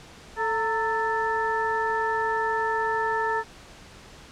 harmonic tone with a mistuned harmonic, 440 Hz, A4, in tune, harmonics 1 / 2 / 3 / 4, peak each -29 / -26 / -32 / -29 dBFS, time 0.36-3.44 s, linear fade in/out 50 ms, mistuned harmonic 2, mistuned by +66 cents, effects pink hiss -47 dBFS RMS until 4.31 s + low-pass 7000 Hz 12 dB/octave

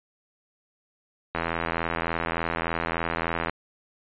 click train, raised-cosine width 0.5 ms, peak -11 dBFS, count 180, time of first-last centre 1.35-3.496 s, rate 83.4 Hz, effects resampled to 8000 Hz

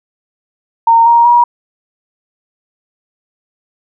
sine tone with pitch steps, 919 / 937.8 / 956.9 Hz, A#5 / A#5 / A#5, -25 / +10 / +45 cents, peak -4 dBFS, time 0.87-1.44 s, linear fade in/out 5 ms, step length 190 ms, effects none

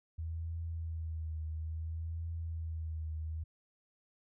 sine tone with vibrato, 80.8 Hz, E2, 34 cents flat, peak -36 dBFS, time 0.18-3.44 s, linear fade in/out 10 ms, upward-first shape triangle, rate 0.59 Hz, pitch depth 50 cents each way, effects none

